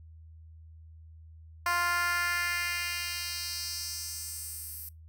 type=tone with high-pass filter sweep; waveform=10% pulse; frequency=349.2 Hz; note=F4; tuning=in tune; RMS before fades=-33 dBFS; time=1.66-4.89 s; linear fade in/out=2 ms; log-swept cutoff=1000 to 12000 Hz; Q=1.7; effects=noise-tail reverb RT60 0.2 s tail -24 dB re dry + added 80 Hz sine -48 dBFS peak until 5.08 s